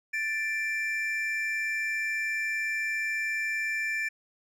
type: tone pair together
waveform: triangle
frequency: 1763 / 2355 Hz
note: A6 / D7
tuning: +3 / +4 cents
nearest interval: perfect fourth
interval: 501 cents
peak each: -29 / -29 dBFS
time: 0.13-4.09 s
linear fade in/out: 10 ms
effects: none